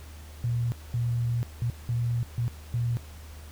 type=tone bursts at uneven times; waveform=sine; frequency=119 Hz; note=A#2; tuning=36 cents sharp; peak=-24 dBFS; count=6; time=0.44-0.72 / 0.94-1.43 / 1.62-1.7 / 1.89-2.23 / 2.38-2.48 / 2.74-2.97 s; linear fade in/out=0 ms; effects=added 76 Hz sine -42 dBFS peak until 3.51 s + pink hiss -51 dBFS RMS until 3.51 s